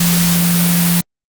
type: tone in noise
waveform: sine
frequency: 172.8 Hz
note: F3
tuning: 18 cents flat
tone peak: -12 dBFS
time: 0-1.01 s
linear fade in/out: 5 ms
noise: white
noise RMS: -17 dBFS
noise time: 0-1.01 s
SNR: +2 dB
effects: Opus 48 kbps